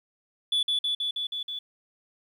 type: tone with echo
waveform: sine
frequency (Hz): 3451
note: A7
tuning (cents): -34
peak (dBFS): -19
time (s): 0.52-0.63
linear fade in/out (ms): 5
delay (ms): 160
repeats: 6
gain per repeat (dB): -2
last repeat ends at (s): 1.59
effects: tanh soft clip ceiling -21 dBFS + 10-bit